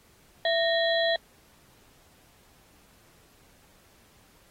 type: harmonic tone with a mistuned harmonic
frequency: 666 Hz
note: E5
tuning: 18 cents sharp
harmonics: 1 / 3 / 5 / 6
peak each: -24 / -29 / -31 / -32 dBFS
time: 0.45-1.16 s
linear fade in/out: 2 ms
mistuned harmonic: 3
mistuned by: -130 cents
effects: pink hiss -60 dBFS RMS until 4.5 s + AAC 48 kbps